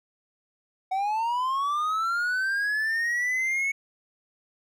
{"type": "linear sweep", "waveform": "triangle", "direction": "up", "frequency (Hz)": [744, 2217], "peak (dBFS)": -22, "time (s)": [0.91, 3.72], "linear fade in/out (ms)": 10, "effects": []}